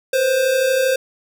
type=tone pair together; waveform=square; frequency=493.9 / 526.5 Hz; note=B4 / C5; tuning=0 / +11 cents; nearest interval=minor second; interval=111 cents; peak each=-24 / -16 dBFS; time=0.13-0.96 s; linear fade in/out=5 ms; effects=none